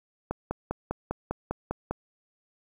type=click train; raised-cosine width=1 ms; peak=-15 dBFS; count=9; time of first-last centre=0.31-1.91 s; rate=5 Hz; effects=9-bit